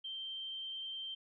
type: tone with vibrato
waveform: sine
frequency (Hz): 3136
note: G7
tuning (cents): 0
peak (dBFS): -40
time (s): 0.04-1.15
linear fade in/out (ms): 10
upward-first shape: sine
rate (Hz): 19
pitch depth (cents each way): 9
effects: none